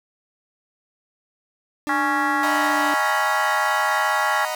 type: tone with pitch glide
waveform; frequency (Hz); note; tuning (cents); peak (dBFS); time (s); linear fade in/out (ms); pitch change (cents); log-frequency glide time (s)
40% pulse; 297.2 to 295; D4 to D4; +21 to +8; -25; 1.87-2.94; 0; -13; 2.72-2.83
type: harmonic tone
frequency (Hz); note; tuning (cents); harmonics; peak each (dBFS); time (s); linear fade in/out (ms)
277.2; C#4; 0; 3 / 4 / 5 / 6 / 7; -24 / -25 / -26 / -27 / -27; 1.89-4.45; 2
type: chord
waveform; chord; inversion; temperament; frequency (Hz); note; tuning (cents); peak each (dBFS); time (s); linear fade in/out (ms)
sawtooth; B major seventh; first; equal; 622.3 / 740 / 932.3 / 987.8; D#5 / F#5 / A#5 / B5; 0 / 0 / 0 / 0; -24 / -27 / -28 / -28; 2.43-4.55; 2
effects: none